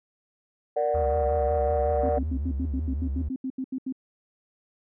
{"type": "chord", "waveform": "sine", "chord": "Bb augmented", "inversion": "none", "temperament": "equal", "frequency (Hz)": [466.2, 587.3, 740], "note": ["Bb4", "D5", "F#5"], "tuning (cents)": [0, 0, 0], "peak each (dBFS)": [-27, -24, -27], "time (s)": [0.76, 2.19], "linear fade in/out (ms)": 10}
{"type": "tone with vibrato", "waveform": "triangle", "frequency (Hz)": 73.42, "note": "D2", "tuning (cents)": 0, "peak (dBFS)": -24, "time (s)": [0.94, 3.29], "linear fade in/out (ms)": 10, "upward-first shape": "triangle", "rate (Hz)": 5.4, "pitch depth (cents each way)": 170}
{"type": "tone bursts", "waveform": "sine", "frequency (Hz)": 261.6, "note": "C4", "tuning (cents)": 0, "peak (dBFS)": -27, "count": 14, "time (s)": [2.03, 3.925], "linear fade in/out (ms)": 5, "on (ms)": 62, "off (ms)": 79}
{"effects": ["tanh soft clip ceiling -15 dBFS"]}